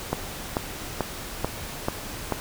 click train, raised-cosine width 1 ms, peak -9 dBFS, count 6, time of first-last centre 0.13-2.323 s, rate 2.28 Hz, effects pink hiss -36 dBFS RMS until 2.4 s

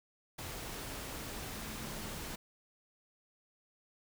sine tone in noise, 216.6 Hz, A3, 27 cents flat, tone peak -50 dBFS, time 1.54-2.15 s, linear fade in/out 10 ms, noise pink, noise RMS -43 dBFS, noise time 0.38-2.36 s, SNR -10 dB, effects none

